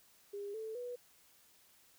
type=tone with pitch steps; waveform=sine; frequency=404.9 / 440.3 / 489.6 Hz; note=G#4 / A4 / B4; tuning=-44 / +1 / -15 cents; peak=-40 dBFS; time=0.33-0.96 s; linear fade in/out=10 ms; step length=210 ms; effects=white hiss -66 dBFS RMS until 1.98 s

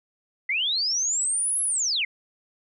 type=linear two-way sweep; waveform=sine; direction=up then down; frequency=1975.5 to 11060 to 1975.5 Hz; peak=-22 dBFS; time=0.49-2.05 s; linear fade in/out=5 ms; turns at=1.62 s; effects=none

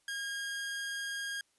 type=tone; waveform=sawtooth; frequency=1625 Hz; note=G#6; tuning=38 cents flat; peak=-32 dBFS; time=0.08-1.41 s; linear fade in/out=2 ms; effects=white hiss -73 dBFS RMS until 1.58 s + resampled to 24000 Hz

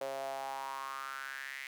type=tone with high-pass filter sweep; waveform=sawtooth; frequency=135.4 Hz; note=C#3; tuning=40 cents flat; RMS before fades=-41 dBFS; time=0.01-1.67 s; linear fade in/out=2 ms; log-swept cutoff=550 to 2100 Hz; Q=5.7; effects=none

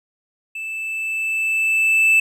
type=tone with level ramp; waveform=triangle; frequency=2637 Hz; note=E7; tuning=in tune; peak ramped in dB=-25 to -9 dBFS; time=0.55-2.2 s; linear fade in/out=5 ms; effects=none

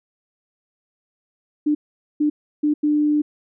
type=tone bursts at uneven times; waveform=sine; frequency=298.2 Hz; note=D4; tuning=27 cents sharp; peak=-15 dBFS; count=4; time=1.66-1.75 / 2.2-2.3 / 2.63-2.74 / 2.83-3.22 s; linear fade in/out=10 ms; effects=none

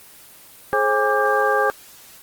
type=tone cluster; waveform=sine; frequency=422.5 / 535 / 815 / 1175 / 1596 Hz; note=G#4 / C5 / G#5 / D6 / G6; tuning=+30 / +38 / -33 / +1 / +31 cents; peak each=-22 dBFS; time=0.73-1.7 s; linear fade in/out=0 ms; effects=white hiss -45 dBFS RMS until 2.22 s + Opus 24 kbps

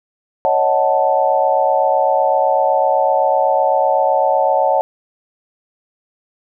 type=chord; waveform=sine; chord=D# half-diminished seventh; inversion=third; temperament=equal; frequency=554.4 / 622.3 / 740 / 880 Hz; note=C#5 / D#5 / F#5 / A5; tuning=0 / 0 / 0 / 0 cents; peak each=-17 / -18 / -17 / -17 dBFS; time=0.45-4.81 s; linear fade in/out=0 ms; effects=none

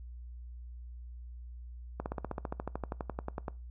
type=slowing click train; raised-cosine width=1 ms; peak=-21 dBFS; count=20; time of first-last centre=2-3.482 s; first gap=59 ms; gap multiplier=1.03; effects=noise-tail reverb RT60 0.3 s tail -22 dB re dry + added 60 Hz sine -43 dBFS peak until 3.7 s

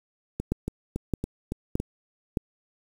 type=two click trains; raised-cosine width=3 ms; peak=-11 / -16 dBFS; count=4 / 6; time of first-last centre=0.52-2.372 / 0.4-1.801 s; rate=1.62 / 3.57 Hz; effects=7-bit

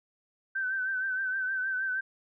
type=tone with vibrato; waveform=sine; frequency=1538 Hz; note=G6; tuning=33 cents flat; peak=-28 dBFS; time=0.55-2.01 s; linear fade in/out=10 ms; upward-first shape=triangle; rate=6.4 Hz; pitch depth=55 cents each way; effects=none

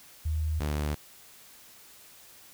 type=tone pair in turn; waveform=sine / sawtooth; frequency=78.2 / 74.38 Hz; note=D#2 / D2; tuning=+9 / +23 cents; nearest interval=minor second; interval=86 cents; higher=first; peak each=-26 / -24 dBFS; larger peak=second; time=0.25-0.6 / 0.6-0.95 s; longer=neither; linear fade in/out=10 ms; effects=white hiss -53 dBFS RMS until 2.53 s

